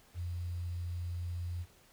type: tone with quantisation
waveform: sine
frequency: 87.31 Hz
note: F2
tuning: in tune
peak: -35 dBFS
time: 0.14-1.66 s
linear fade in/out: 50 ms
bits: 10
effects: pink hiss -63 dBFS RMS until 1.92 s